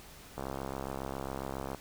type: click train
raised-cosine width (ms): 1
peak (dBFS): -23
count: 93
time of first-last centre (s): 0.38-1.747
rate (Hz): 67.3
effects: pink hiss -52 dBFS RMS until 1.8 s